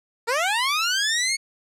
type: linear sweep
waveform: 15% pulse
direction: up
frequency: 440.6 to 2217 Hz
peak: -14 dBFS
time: 0.27-1.37 s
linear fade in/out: 20 ms
effects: low-pass 10000 Hz 12 dB/octave